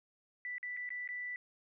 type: tone with dropouts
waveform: sine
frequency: 1975.5 Hz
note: B6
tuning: in tune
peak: -38 dBFS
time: 0.45-1.36 s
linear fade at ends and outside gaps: 1 ms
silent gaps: 0.582-0.629 / 0.767-0.772 / 0.891-0.904 / 1.076-1.089 s
effects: none